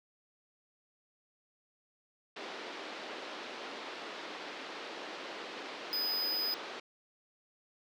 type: band-pass noise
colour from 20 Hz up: pink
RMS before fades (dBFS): -44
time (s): 2.36-6.8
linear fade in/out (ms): 5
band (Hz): 300 to 4500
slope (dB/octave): 24
type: tone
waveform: square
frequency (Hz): 4995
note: D#8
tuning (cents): +6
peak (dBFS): -32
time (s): 5.93-6.54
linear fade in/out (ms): 0
effects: none